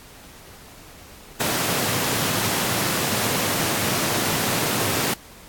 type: high-pass noise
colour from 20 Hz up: pink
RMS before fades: -23 dBFS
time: 1.4-5.14 s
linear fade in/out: 5 ms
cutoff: 100 Hz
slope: 48 dB/octave
effects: pink hiss -45 dBFS RMS until 5.48 s + AAC 64 kbps